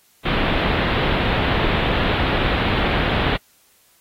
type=low-pass noise; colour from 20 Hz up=pink; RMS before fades=-20 dBFS; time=0.25-3.37 s; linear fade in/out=10 ms; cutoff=3700 Hz; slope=48 dB/octave; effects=white hiss -57 dBFS RMS until 4 s + AAC 48 kbps